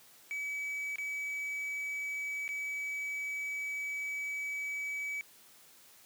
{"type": "tone with dropouts", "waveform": "triangle", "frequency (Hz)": 2284, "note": "D7", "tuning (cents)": -49, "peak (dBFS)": -33, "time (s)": [0.31, 5.21], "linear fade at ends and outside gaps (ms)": 0, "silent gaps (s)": [[0.958, 0.984], [2.479, 2.49]], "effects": ["white hiss -59 dBFS RMS until 6.05 s", "high-pass 100 Hz 12 dB/octave"]}